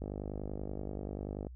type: click train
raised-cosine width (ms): 2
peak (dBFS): -26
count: 74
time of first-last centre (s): 0.02-1.468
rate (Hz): 50.4
effects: added 62 Hz sine -45 dBFS peak until 1.55 s